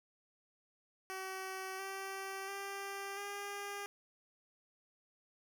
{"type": "tone with pitch steps", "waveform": "10% pulse", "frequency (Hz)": [379.4, 387.4, 395.5, 403.8], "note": ["F#4", "G4", "G4", "G#4"], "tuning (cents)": [43, -20, 15, -49], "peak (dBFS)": -33, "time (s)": [1.1, 3.86], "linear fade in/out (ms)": 0, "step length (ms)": 690, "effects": []}